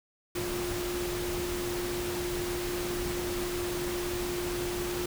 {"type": "tone in noise", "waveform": "sine", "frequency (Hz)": 353.6, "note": "F4", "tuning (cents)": 22, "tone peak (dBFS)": -32, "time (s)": [0.35, 5.06], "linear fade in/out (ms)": 5, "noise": "pink", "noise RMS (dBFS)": -36, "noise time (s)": [0.35, 5.06], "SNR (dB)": 1, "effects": []}